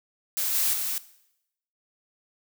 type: noise with level steps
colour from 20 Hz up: blue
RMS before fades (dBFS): -27 / -24 / -29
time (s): 0.37-0.98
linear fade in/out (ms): 0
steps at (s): 0.54 / 0.73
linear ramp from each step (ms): 10
effects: noise-tail reverb RT60 0.8 s tail -17 dB re dry